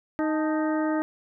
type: harmonic tone with a mistuned harmonic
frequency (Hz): 311.1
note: D#4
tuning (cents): 0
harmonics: 1 / 2 / 3 / 4 / 5 / 6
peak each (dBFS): -24 / -30 / -34 / -36 / -38 / -40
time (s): 0.19-1.02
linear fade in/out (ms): 0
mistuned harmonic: 3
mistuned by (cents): -93
effects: none